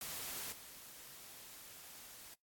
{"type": "noise with level steps", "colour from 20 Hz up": "white", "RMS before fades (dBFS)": [-44, -54], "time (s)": [0.01, 2.34], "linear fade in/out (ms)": 2, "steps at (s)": 0.52, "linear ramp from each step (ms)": 5, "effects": ["noise-tail reverb RT60 0.2 s tail -26 dB re dry", "AAC 64 kbps"]}